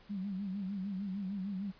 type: tone with vibrato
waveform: sine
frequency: 194.7 Hz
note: G3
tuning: 12 cents flat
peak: -35 dBFS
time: 0.09-1.72 s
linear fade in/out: 20 ms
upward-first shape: sine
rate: 6.6 Hz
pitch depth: 98 cents each way
effects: pink hiss -61 dBFS RMS until 1.79 s + resampled to 11025 Hz